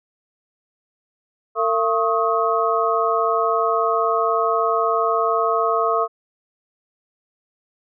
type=tone cluster; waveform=sine; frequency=454.1 / 678 / 1093 / 1264 Hz; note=A#4 / E5 / C#6 / D#6; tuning=-45 / +49 / -25 / +27 cents; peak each=-22 dBFS; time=1.55-6.08 s; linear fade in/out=50 ms; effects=none